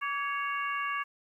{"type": "harmonic tone with a mistuned harmonic", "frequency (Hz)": 554.4, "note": "C#5", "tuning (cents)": 0, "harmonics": [2, 3, 4, 5], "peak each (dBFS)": [-32, -36, -38, -40], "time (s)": [0.01, 1.04], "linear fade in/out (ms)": 20, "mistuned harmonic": 2, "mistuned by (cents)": 55, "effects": ["11-bit"]}